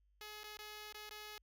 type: tone with dropouts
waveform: 5% pulse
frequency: 423 Hz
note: G#4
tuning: 32 cents sharp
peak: -37 dBFS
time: 0.21-1.38 s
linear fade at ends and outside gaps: 1 ms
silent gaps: 0.434-0.441 / 0.571-0.59 / 0.926-0.945 / 1.094-1.109 s
effects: added 50 Hz sine -70 dBFS peak until 1.42 s